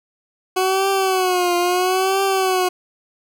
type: tone with vibrato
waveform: 20% pulse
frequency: 370 Hz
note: F#4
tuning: in tune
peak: -11 dBFS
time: 0.56-2.69 s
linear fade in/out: 10 ms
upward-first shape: triangle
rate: 0.75 Hz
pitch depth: 100 cents each way
effects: none